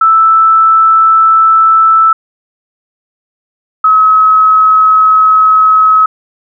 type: tone pair in turn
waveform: sine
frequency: 1318.5 / 1282.4 Hz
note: E6 / E6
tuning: 0 / -48 cents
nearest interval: unison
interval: 48 cents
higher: first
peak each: -3 dBFS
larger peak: neither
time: 0.01-2.13 / 3.84-6.06 s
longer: second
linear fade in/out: 5 ms
effects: none